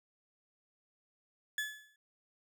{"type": "tone with exponential decay", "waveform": "35% pulse", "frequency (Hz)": 1717, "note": "A6", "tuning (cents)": -43, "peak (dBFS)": -29, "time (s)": [1.58, 1.96], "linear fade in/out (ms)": 2, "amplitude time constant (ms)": 82, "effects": []}